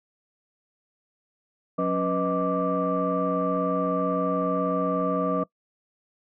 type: tone cluster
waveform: sine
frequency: 181.2 / 277.4 / 491.9 / 626 / 1172 Hz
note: F#3 / C#4 / B4 / D#5 / D6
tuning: -36 / +1 / -7 / +10 / -4 cents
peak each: -28 dBFS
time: 1.78-5.44 s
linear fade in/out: 10 ms
effects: noise-tail reverb RT60 0.1 s tail -22 dB re dry + tanh soft clip ceiling -14 dBFS